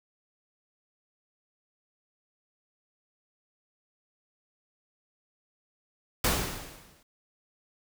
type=noise with exponential decay; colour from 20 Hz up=pink; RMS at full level=-23 dBFS; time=6.24-7.03 s; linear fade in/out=5 ms; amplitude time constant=170 ms; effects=none